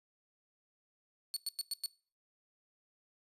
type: tone bursts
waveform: sawtooth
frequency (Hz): 4426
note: C#8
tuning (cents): -3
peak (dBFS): -31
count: 5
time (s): 1.34-1.86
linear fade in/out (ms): 0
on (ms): 24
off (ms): 100
effects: noise-tail reverb RT60 0.4 s tail -22 dB re dry + resampled to 32000 Hz